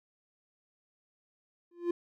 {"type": "tone with exponential growth", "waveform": "triangle", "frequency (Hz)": 346.6, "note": "F4", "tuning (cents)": -13, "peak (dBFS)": -22, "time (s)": [1.71, 1.91], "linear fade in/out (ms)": 5, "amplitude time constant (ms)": 42, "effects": []}